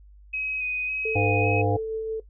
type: tone with vibrato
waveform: sine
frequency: 2520 Hz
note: D#7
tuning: 21 cents sharp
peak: -26 dBFS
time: 0.33-1.62 s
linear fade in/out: 10 ms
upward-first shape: square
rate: 1.8 Hz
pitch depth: 15 cents each way
type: tone with tremolo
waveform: sine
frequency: 442 Hz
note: A4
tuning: 8 cents sharp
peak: -24 dBFS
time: 1.05-2.2 s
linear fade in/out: 5 ms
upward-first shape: triangle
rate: 5.8 Hz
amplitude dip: 30%
type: harmonic tone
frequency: 101 Hz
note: G#2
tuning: 48 cents flat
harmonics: 1 / 3 / 5 / 7 / 8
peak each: -24 / -29 / -28 / -29 / -32 dBFS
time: 1.15-1.77 s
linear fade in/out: 10 ms
effects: noise-tail reverb RT60 0.1 s tail -17 dB re dry + added 50 Hz sine -47 dBFS peak until 2.29 s